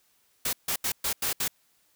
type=noise bursts at uneven times; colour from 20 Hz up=white; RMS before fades=-28 dBFS; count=6; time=0.45-0.53 / 0.68-0.76 / 0.84-0.92 / 1.04-1.13 / 1.22-1.33 / 1.4-1.48 s; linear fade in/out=5 ms; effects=white hiss -67 dBFS RMS until 1.95 s